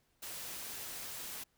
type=noise; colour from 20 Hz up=white; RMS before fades=-44 dBFS; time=0.22-1.44 s; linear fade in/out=10 ms; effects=pink hiss -75 dBFS RMS until 1.57 s